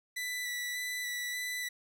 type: tone with vibrato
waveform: sawtooth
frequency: 1975.5 Hz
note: B6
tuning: in tune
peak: -31 dBFS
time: 0.16-1.69 s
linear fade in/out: 10 ms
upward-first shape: square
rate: 1.7 Hz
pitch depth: 12 cents each way
effects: none